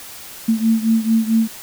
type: beating tone pair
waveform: sine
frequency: 222.7 / 227.2 Hz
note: A3 / A#3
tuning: +21 / -44 cents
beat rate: 4.5 Hz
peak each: -15 / -18 dBFS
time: 0.48-1.48 s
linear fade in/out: 10 ms
effects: white hiss -36 dBFS RMS until 1.62 s